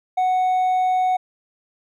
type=tone with hard clipping; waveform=sine; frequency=740 Hz; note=F#5; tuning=in tune; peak=-17 dBFS; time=0.17-1.17 s; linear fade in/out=10 ms; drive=2 dB; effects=none